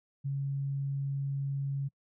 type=tone; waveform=sine; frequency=138.59 Hz; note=C#3; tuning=in tune; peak=-30 dBFS; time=0.24-1.89 s; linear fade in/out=20 ms; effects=noise-tail reverb RT60 0.1 s tail -26 dB re dry